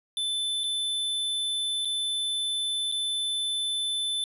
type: tone with dropouts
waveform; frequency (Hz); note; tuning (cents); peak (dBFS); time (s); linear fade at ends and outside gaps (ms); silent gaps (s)
square; 3520; A7; 0; -27; 0.17-4.24; 1; 0.636-0.64 / 1.849-1.854 / 2.916-2.922
effects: resampled to 32000 Hz